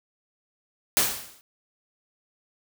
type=noise with exponential decay; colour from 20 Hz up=white; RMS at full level=-18 dBFS; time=0.97-1.41 s; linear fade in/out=0 ms; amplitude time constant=95 ms; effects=none